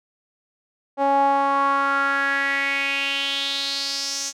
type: tone with band-pass filter sweep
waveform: sawtooth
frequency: 277.2 Hz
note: C#4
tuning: in tune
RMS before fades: -22 dBFS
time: 0.97-4.33 s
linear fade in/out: 50 ms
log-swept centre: 710 to 6300 Hz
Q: 4.8
effects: none